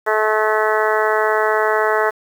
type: harmonic tone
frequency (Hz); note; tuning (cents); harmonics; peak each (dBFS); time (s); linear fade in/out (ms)
215.9; A3; -33; 2 / 3 / 4 / 5 / 6 / 7 / 8 / 9; -19 / -21 / -22 / -23 / -24 / -24 / -25 / -26; 0.06-2.11; 20
effects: 7-bit